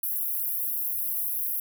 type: high-pass noise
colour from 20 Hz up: pink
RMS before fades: -29 dBFS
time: 0.03-1.6 s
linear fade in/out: 2 ms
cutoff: 11000 Hz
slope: 96 dB/octave
effects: none